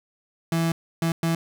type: tone bursts at uneven times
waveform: 35% pulse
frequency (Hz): 165.4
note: E3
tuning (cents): +6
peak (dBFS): -19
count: 3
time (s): 0.52-0.72 / 1.02-1.12 / 1.23-1.35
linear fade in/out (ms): 2
effects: none